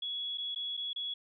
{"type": "tone with dropouts", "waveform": "sine", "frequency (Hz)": 3365, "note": "G#7", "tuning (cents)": 22, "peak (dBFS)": -34, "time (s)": [0.02, 1.14], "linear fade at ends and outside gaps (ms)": 5, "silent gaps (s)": [[0.375, 0.381], [0.548, 0.559], [0.769, 0.774], [0.932, 0.96]], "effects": []}